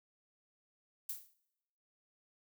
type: noise with exponential decay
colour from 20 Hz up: violet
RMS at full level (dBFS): -37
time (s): 1.09-1.34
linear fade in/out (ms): 5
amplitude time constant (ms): 53
effects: noise-tail reverb RT60 0.9 s tail -22 dB re dry